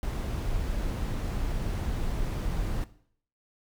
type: noise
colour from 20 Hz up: brown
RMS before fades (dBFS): -30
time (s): 0.03-2.84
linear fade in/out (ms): 0
effects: noise-tail reverb RT60 0.6 s tail -17 dB re dry